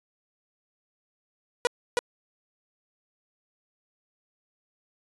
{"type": "tone with echo", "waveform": "sawtooth", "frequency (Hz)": 485.2, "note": "B4", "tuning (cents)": -31, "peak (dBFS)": -16, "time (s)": [1.65, 1.67], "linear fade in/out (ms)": 0, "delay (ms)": 320, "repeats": 1, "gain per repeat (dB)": -2, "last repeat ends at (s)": 1.99, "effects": ["resampled to 24000 Hz"]}